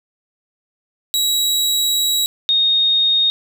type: tone pair in turn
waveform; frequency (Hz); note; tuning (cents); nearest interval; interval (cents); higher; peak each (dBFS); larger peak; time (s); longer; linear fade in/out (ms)
sawtooth / sine; 3874 / 3710; B7 / A#7; -34 / -9; minor second; 75; first; -12; neither; 1.14-2.26 / 2.49-3.3; first; 0
effects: none